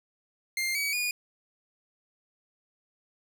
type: tone with pitch steps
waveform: sawtooth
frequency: 2107 / 2271 / 2448 Hz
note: C7 / C#7 / D#7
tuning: +12 / +41 / -29 cents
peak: -24 dBFS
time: 0.57-1.11 s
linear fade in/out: 2 ms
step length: 180 ms
effects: none